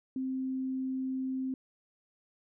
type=tone; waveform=sine; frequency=261.7 Hz; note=C4; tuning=in tune; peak=-31 dBFS; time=0.16-1.54 s; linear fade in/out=2 ms; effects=none